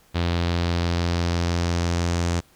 sawtooth tone with low-pass filter sweep, 86 Hz, F2, 26 cents flat, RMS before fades -23 dBFS, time 0.14-2.41 s, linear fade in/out 20 ms, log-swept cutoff 3900 to 6900 Hz, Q 2.1, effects pink hiss -57 dBFS RMS until 2.55 s

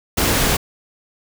pink noise, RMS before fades -17 dBFS, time 0.17-0.57 s, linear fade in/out 10 ms, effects none

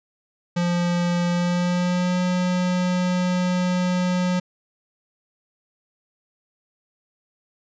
square tone with pitch glide, 174.61 to 180.77 Hz, F3 to F#3, 0 to -40 cents, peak -20 dBFS, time 0.56-4.4 s, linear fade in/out 10 ms, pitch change +60 cents, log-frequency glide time 1.29-2.19 s, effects resampled to 16000 Hz

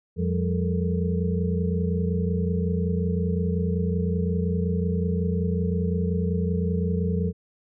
sine tone cluster, 87.2 / 175 / 200.5 / 431.5 / 461.7 Hz, F2 / F3 / G3 / A4 / A#4, -2 / +4 / +39 / -34 / -17 cents, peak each -26 / -25 / -32 / -32 / -34 dBFS, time 0.16-7.33 s, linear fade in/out 50 ms, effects none

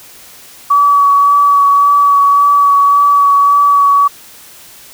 sine tone with vibrato, 1138 Hz, C#6, 45 cents sharp, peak -5 dBFS, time 0.7-4.08 s, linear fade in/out 10 ms, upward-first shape sine, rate 1.8 Hz, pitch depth 14 cents each way, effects white hiss -37 dBFS RMS until 4.93 s

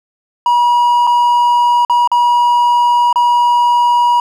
triangle tone with dropouts, 963 Hz, B5, 44 cents flat, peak -6 dBFS, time 0.46-4.2 s, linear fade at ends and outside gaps 2 ms, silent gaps 1.069-1.073 / 1.85-1.897 / 2.075-2.116 / 3.128-3.158 s, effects none

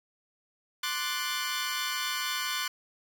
15% pulse chord, D dominant seventh, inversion third, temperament equal, 1046.5 / 1174.7 / 1480 / 1760 Hz, C6 / D6 / F#6 / A6, 0 / 0 / 0 / 0 cents, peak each -29 / -30 / -27 / -32 dBFS, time 0.83-2.68 s, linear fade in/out 5 ms, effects none

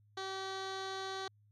15% pulse tone with low-pass filter, 383.7 Hz, G4, 37 cents flat, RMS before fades -41 dBFS, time 0.17-1.28 s, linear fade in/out 5 ms, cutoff 4700 Hz, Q 2.3, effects added 104 Hz sine -64 dBFS peak until 1.51 s

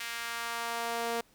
sawtooth tone with high-pass filter sweep, 233.1 Hz, A#3, in tune, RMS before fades -35 dBFS, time 0-1.21 s, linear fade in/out 5 ms, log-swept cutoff 2000 to 480 Hz, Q 1.3, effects pink hiss -64 dBFS RMS until 1.34 s

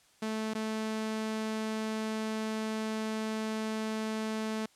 sawtooth tone with dropouts, 218.6 Hz, A3, 11 cents flat, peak -28 dBFS, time 0.22-4.66 s, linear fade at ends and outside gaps 5 ms, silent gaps 0.537-0.55 s, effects white hiss -64 dBFS RMS until 4.75 s + low-pass 9000 Hz 12 dB/octave

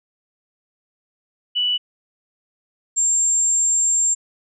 sine tone pair in turn, 2960 / 7403 Hz, F#7 / A#8, 0 / -13 cents, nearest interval octave + major third, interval 1587 cents, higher second, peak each -17 / -15 dBFS, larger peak second, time 1.55-1.78 / 2.96-4.15 s, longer second, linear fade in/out 20 ms, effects none

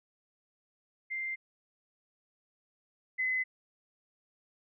sine tone pair in turn, 2093 / 2031 Hz, C7 / B6, 0 / +48 cents, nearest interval minor second, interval 52 cents, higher first, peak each -33 / -28 dBFS, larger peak second, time 1.1-1.36 / 3.18-3.44 s, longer neither, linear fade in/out 20 ms, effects none

